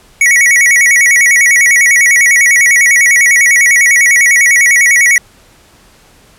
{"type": "tone with vibrato", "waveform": "square", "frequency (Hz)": 2079, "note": "C7", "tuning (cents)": -12, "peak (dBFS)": -5, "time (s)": [0.21, 5.18], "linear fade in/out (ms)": 2, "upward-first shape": "square", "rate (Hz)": 10, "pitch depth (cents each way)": 120, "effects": ["pink hiss -44 dBFS RMS until 6.38 s", "low-pass 12000 Hz 12 dB/octave"]}